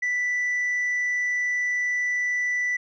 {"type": "tone", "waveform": "sine", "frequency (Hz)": 1975.5, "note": "B6", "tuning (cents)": 0, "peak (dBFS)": -20, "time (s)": [0.02, 2.77], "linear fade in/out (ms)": 10, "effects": ["tanh soft clip ceiling -21 dBFS"]}